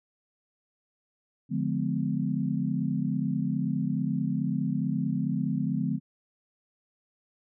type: chord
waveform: sine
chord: D diminished seventh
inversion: none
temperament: just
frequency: 146.83 / 176.2 / 211.4 / 253.7 Hz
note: D3 / F3 / Ab3 / Cb4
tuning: 0 / +16 / +31 / +47 cents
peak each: -31 dBFS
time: 1.49-6 s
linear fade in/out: 50 ms
effects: none